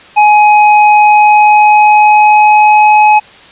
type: tone with pitch glide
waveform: square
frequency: 840 to 847.3 Hz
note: G#5 to G#5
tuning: +19 to +34 cents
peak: -3 dBFS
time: 0.16-3.2 s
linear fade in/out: 20 ms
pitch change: +15 cents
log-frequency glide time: 0.96-2.93 s
effects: white hiss -36 dBFS RMS until 3.51 s + resampled to 8000 Hz